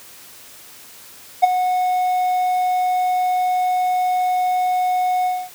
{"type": "tone with ADSR envelope", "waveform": "triangle", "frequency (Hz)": 732, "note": "F#5", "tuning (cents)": -19, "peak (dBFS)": -3, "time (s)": [1.42, 5.5], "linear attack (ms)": 20, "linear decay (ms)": 15, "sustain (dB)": -11, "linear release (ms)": 240, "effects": ["white hiss -42 dBFS RMS until 5.54 s", "high-pass 60 Hz 12 dB/octave"]}